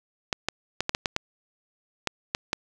clicks, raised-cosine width 0.2 ms, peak -7 dBFS, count 10, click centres 0.328 / 0.486 / 0.806 / 0.894 / 0.949 / 1.058 / 1.164 / 2.073 / 2.349 / 2.531 s, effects none

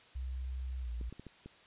sine tone with pitch glide, 64.2 to 58.87 Hz, C2 to A#1, -32 to +18 cents, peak -36 dBFS, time 0.15-1.1 s, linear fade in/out 10 ms, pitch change -150 cents, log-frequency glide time 0.81-0.89 s
clicks, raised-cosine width 3 ms, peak -34 dBFS, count 5, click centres 1.012 / 1.126 / 1.196 / 1.267 / 1.46 s
effects white hiss -60 dBFS RMS until 1.66 s + resampled to 8000 Hz

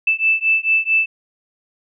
sine beating tone pair, 2637 / 2641.5 Hz, E7 / E7, 0 / +3 cents, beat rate 4.5 Hz, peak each -17 dBFS, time 0.07-1.06 s, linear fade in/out 5 ms, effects none

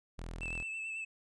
sawtooth tone, 41.54 Hz, E1, 14 cents sharp, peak -37 dBFS, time 0.18-0.63 s, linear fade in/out 10 ms
triangle tone with vibrato, 2637 Hz, E7, in tune, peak -36 dBFS, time 0.41-1.05 s, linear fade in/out 10 ms, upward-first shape sine, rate 9.2 Hz, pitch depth 26 cents each way
effects resampled to 24000 Hz

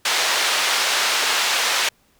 white band-pass noise, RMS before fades -20 dBFS, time 0.05-1.89 s, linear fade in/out 5 ms, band 640 to 4500 Hz, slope 12 dB/octave, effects pink hiss -60 dBFS RMS until 2.19 s

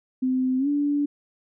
sine tone with pitch glide, 257.6 to 289.1 Hz, C4 to D4, -27 to -27 cents, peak -20 dBFS, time 0.22-1.06 s, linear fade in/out 10 ms, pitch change +200 cents, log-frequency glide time 0.58-0.68 s, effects none

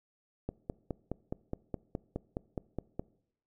click train, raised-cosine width 2 ms, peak -21 dBFS, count 13, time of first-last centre 0.49-2.995 s, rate 4.79 Hz, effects noise-tail reverb RT60 0.7 s tail -22 dB re dry

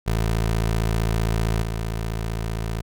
20% pulse tone with level steps, 55.4 Hz, A1, 13 cents sharp, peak -15 / -20 dBFS, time 0.06-2.82 s, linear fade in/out 20 ms, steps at 1.62 s, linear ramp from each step 2 ms, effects none

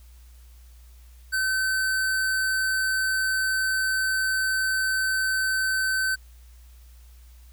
square tone, 1533 Hz, G6, 39 cents flat, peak -23 dBFS, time 1.32-6.16 s, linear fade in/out 20 ms, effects added 60 Hz sine -46 dBFS peak until 7.52 s + white hiss -60 dBFS RMS until 7.52 s

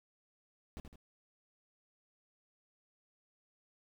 brown noise with echo, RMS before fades -44 dBFS, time 0.77-0.8 s, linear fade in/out 0 ms, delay 79 ms, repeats 2, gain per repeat -6 dB, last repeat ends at 0.958 s, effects none

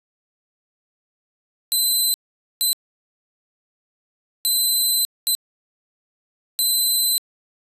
15% pulse tone bursts at uneven times, 4044 Hz, B7, 40 cents sharp, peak -10 dBFS, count 5, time 1.72-2.14 / 2.61-2.73 / 4.45-5.05 / 5.27-5.35 / 6.59-7.18 s, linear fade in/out 0 ms, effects resampled to 32000 Hz

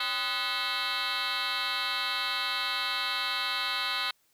sine tone with frequency modulation, 2637 Hz, E7, in tune, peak -25 dBFS, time 0-4.11 s, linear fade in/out 5 ms, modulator 231 Hz, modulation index 7.1, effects tanh soft clip ceiling -27 dBFS + white hiss -69 dBFS RMS until 4.33 s

